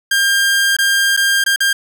sawtooth tone with dropouts, 1601 Hz, G6, 36 cents sharp, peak -8 dBFS, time 0.11-1.73 s, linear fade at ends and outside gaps 5 ms, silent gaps 0.767-0.786 / 1.166-1.173 / 1.44-1.462 / 1.561-1.604 s, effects none

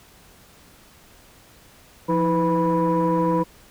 sine tone cluster, 173.2 / 322.1 / 500 / 982 Hz, F3 / E4 / B4 / B5, -14 / -40 / +21 / -10 cents, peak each -22 dBFS, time 2.08-3.44 s, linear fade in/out 20 ms, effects tanh soft clip ceiling -12 dBFS + pink hiss -51 dBFS RMS until 3.7 s

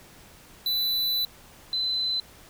square / sine tone pair in turn, 3986 / 4035 Hz, B7 / B7, +15 / +36 cents, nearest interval unison, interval 21 cents, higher second, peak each -24 dBFS, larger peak neither, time 0.66-1.25 / 1.73-2.2 s, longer first, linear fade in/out 2 ms, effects pink hiss -51 dBFS RMS until 2.49 s

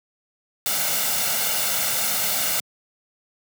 white noise with comb filter, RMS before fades -23 dBFS, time 0.66-2.6 s, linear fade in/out 0 ms, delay 1.4 ms, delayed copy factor +0.6, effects high-pass 150 Hz 12 dB/octave

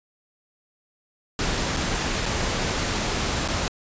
pink noise with dropouts, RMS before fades -25 dBFS, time 1.39-3.68 s, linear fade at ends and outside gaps 1 ms, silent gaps 1.765-1.77 / 2.257-2.261 / 3.478-3.485 s, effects resampled to 16000 Hz

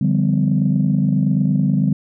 sine chord, G dominant seventh, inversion second, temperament equal with one note detuned, 146.83 / 174.61 / 196 / 253.4 Hz, D3 / F3 / G3 / B3, 0 / 0 / 0 / +45 cents, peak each -17 / -22 / -17 / -21 dBFS, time 0.01-1.93 s, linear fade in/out 5 ms, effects tanh soft clip ceiling -6 dBFS

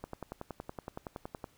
click train, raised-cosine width 1 ms, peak -25 dBFS, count 16, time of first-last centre 0.04-1.442 s, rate 10.7 Hz, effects pink hiss -66 dBFS RMS until 1.57 s

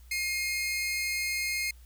sawtooth tone pair together, 2133 / 2493 Hz, C7 / D#7, +33 / +3 cents, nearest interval minor third, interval 270 cents, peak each -26 / -34 dBFS, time 0.11-1.71 s, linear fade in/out 5 ms, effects added 60 Hz sine -49 dBFS peak until 1.85 s + white hiss -63 dBFS RMS until 1.85 s

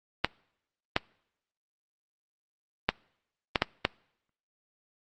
clicks, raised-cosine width 0.3 ms, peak -6 dBFS, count 6, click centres 0.246 / 0.964 / 2.89 / 3.558 / 3.621 / 3.851 s, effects noise-tail reverb RT60 0.8 s tail -26 dB re dry + Opus 24 kbps

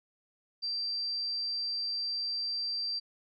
sine tone, 4699 Hz, D8, in tune, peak -31 dBFS, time 0.62-3 s, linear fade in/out 20 ms, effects none

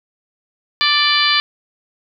harmonic tone with a mistuned harmonic, 587.3 Hz, D5, in tune, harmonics 2 / 3 / 4 / 5 / 6 / 7 / 8, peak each -20 / -20 / -20 / -20 / -20 / -20 / -20 dBFS, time 0.81-1.4 s, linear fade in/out 0 ms, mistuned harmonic 5, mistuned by +22 cents, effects none

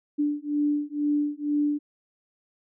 sine beating tone pair, 292.6 / 294.7 Hz, D4 / D4, -6 / +6 cents, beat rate 2.1 Hz, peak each -26 dBFS, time 0.18-1.79 s, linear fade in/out 20 ms, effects none

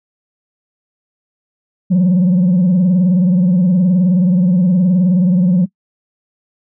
sine tone with vibrato, 181 Hz, F#3, 38 cents flat, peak -6 dBFS, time 1.9-5.66 s, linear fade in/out 20 ms, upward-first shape sine, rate 19 Hz, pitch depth 97 cents each way, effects noise-tail reverb RT60 0.1 s tail -23 dB re dry + tanh soft clip ceiling -7 dBFS

